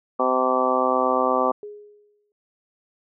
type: harmonic tone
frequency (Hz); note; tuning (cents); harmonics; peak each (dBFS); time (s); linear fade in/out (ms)
128.5; C3; -31; 2 / 3 / 4 / 5 / 6 / 7 / 8 / 9; -28 / -28 / -24 / -26 / -27 / -28 / -30 / -23; 0.19-1.52; 10
type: tone with exponential decay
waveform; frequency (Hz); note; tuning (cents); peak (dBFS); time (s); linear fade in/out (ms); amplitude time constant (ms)
sine; 415.3; G#4; 0; -31; 1.63-2.32; 1; 150
effects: none